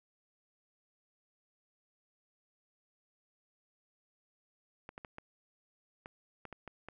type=clicks; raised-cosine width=0.5 ms; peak=-30 dBFS; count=9; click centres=4.891 / 4.979 / 5.048 / 5.184 / 6.059 / 6.453 / 6.527 / 6.677 / 6.886 s; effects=none